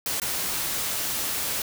white noise with dropouts, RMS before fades -28 dBFS, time 0.06-1.62 s, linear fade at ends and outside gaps 1 ms, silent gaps 0.2-0.218 s, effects none

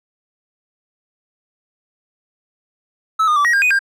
triangle tone with pitch steps, 1302 / 1221 / 1159 / 1895 / 1607 / 2489 / 1598 Hz, E6 / D#6 / D6 / A#6 / G6 / D#7 / G6, -22 / -33 / -23 / +28 / +43 / 0 / +33 cents, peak -10 dBFS, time 3.19-3.792 s, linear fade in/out 10 ms, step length 86 ms, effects none

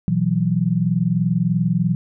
sine chord, B suspended fourth, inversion none, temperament equal with one note detuned, 121.77 / 164.81 / 185 Hz, B2 / E3 / F#3, -24 / 0 / 0 cents, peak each -23 / -19 / -20 dBFS, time 0.08-1.95 s, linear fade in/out 0 ms, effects none

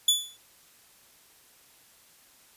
sawtooth tone with exponential decay, 3454 Hz, A7, 33 cents flat, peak -13 dBFS, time 0.08-0.37 s, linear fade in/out 5 ms, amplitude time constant 62 ms, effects white hiss -58 dBFS RMS until 2.56 s + resampled to 32000 Hz

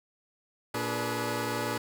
15% pulse tone cluster, 116.3 / 292.3 / 422.7 / 490.6 Hz, A#2 / D4 / G#4 / B4, -4 / -8 / +31 / -12 cents, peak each -29 dBFS, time 0.74-1.78 s, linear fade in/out 5 ms, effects none

